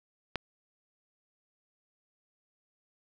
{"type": "click", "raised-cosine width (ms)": 0.3, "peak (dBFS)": -15, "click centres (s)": 0.357, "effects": []}